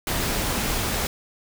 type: noise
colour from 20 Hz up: pink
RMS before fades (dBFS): -25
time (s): 0.07-1.07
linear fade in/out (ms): 2
effects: none